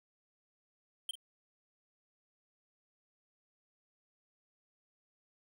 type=tone with echo; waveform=square; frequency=3136 Hz; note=G7; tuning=in tune; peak=-35 dBFS; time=1.09-1.11 s; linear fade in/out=2 ms; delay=44 ms; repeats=1; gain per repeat=-12 dB; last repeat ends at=1.154 s; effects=none